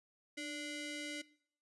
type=ring-modulated tone; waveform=sawtooth; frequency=880 Hz; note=A5; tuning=in tune; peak=-34 dBFS; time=0.37-1.22 s; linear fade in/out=10 ms; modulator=1180 Hz; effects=noise-tail reverb RT60 0.6 s tail -21 dB re dry + resampled to 24000 Hz